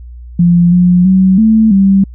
sine tone with pitch steps, 173.4 / 178.5 / 188.5 / 220.3 / 194.8 Hz, F3 / F3 / F#3 / A3 / G3, -12 / +38 / +32 / +2 / -11 cents, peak -4 dBFS, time 0.39-2.04 s, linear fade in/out 5 ms, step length 330 ms, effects added 60 Hz sine -27 dBFS peak until 2.14 s

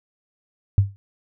sine tone with exponential decay, 98.9 Hz, G2, 16 cents sharp, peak -8 dBFS, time 0.78-0.96 s, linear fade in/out 0 ms, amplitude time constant 37 ms, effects none

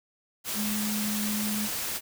sine tone in noise, 210.7 Hz, G#3, 25 cents sharp, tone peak -29 dBFS, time 0.54-1.69 s, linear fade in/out 50 ms, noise white, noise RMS -32 dBFS, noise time 0.44-2.01 s, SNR 0 dB, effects none

